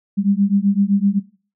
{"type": "beating tone pair", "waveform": "sine", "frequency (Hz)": [196, 203.8], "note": ["G3", "G#3"], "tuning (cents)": [0, -32], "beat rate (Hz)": 7.8, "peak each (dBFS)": -17, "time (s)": [0.17, 1.2], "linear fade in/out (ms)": 20, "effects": ["noise-tail reverb RT60 0.4 s tail -19 dB re dry"]}